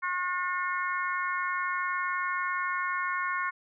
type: harmonic tone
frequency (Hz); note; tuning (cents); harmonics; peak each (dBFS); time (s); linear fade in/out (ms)
360.6; F#4; -45; 3 / 4 / 5 / 6; -31 / -33 / -35 / -37; 0.02-3.51; 20
effects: none